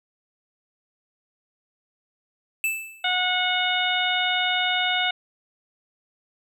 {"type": "tone with exponential decay", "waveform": "square", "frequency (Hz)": 2637, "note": "E7", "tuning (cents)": 0, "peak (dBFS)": -20, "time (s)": [2.64, 3.15], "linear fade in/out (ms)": 1, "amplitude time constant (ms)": 110}
{"type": "harmonic tone", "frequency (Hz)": 730, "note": "F#5", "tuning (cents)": -24, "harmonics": [1, 2, 3, 4, 5], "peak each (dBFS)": [-27, -27, -27, -27, -27], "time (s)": [3.04, 5.11], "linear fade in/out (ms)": 5}
{"effects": []}